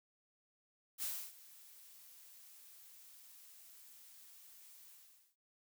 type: noise with ADSR envelope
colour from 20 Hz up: blue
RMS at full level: -39 dBFS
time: 0.98-5.36 s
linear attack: 48 ms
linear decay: 290 ms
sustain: -20 dB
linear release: 470 ms
effects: noise-tail reverb RT60 0.1 s tail -22 dB re dry